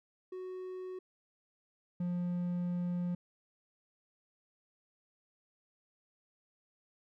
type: tone pair in turn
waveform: triangle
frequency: 370 / 176.54 Hz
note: F#4 / F3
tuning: 0 / +19 cents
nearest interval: octave + minor second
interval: 1281 cents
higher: first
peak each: -38 / -30 dBFS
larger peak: second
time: 0.32-0.99 / 2-3.15 s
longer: second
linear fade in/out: 5 ms
effects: none